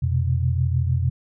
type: tone cluster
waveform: sine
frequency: 86.9 / 125.5 / 132.1 Hz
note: F2 / B2 / C3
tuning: -8 / +28 / +17 cents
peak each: -21 / -22 / -27 dBFS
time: 0.02-1.1 s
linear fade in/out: 10 ms
effects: none